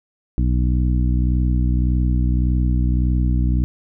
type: harmonic tone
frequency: 61.74 Hz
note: B1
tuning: in tune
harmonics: 1 / 2 / 3 / 4 / 5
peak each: -16 / -22 / -26 / -28 / -30 dBFS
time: 0.38-3.64 s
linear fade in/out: 0 ms
effects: none